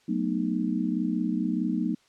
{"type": "chord", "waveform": "sine", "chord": "B dominant seventh", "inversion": "second", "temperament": "just", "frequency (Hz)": [185.21, 222.2, 246.9, 308.7], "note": ["F#3", "A3", "B3", "D#4"], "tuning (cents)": [2, 17, 0, -14], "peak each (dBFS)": -30, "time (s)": [0.08, 1.95], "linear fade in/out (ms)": 10, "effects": ["white hiss -63 dBFS RMS until 2.08 s", "low-pass 6000 Hz 12 dB/octave"]}